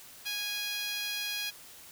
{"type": "tone with high-pass filter", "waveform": "10% pulse", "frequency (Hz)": 826, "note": "G#5", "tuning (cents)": -10, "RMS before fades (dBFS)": -35, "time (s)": [0.25, 1.51], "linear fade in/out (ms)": 20, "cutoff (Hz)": 2300, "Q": 1, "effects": ["white hiss -51 dBFS RMS until 1.91 s"]}